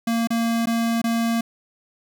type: tone with dropouts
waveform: square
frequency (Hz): 230.4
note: A#3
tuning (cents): -20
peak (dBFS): -20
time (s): 0.07-1.41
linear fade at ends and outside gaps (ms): 5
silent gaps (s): 0.273-0.304 / 0.658-0.67 / 1.017-1.04
effects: none